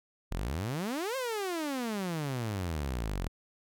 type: exponential two-way sweep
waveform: sawtooth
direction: up then down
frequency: 36.71 to 544 to 41.2 Hz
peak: -28 dBFS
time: 0.31-3.28 s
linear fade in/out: 10 ms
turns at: 1.16 s
effects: none